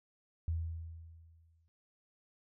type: tone with exponential decay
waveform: sine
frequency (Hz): 82.2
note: E2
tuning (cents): -4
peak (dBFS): -30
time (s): 0.48-1.68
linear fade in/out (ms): 0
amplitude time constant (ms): 260
effects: none